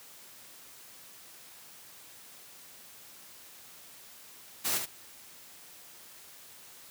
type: noise with echo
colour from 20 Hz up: white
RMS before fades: -30 dBFS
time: 4.64-4.79 s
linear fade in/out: 20 ms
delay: 72 ms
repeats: 1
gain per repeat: -6 dB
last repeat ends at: 4.862 s
effects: white hiss -52 dBFS RMS until 6.9 s + high-pass 80 Hz 12 dB/octave